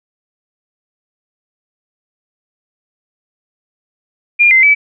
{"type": "tone with pitch steps", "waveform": "sine", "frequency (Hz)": [2409, 2073, 2297], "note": ["D7", "C7", "D7"], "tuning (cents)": [43, -17, -39], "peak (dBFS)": -5, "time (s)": [4.39, 4.75], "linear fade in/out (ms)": 20, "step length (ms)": 120, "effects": []}